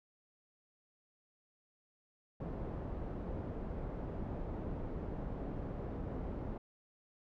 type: low-pass noise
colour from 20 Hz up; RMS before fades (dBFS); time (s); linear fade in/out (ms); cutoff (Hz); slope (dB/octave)
pink; -41; 2.4-6.58; 5; 610; 12
effects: none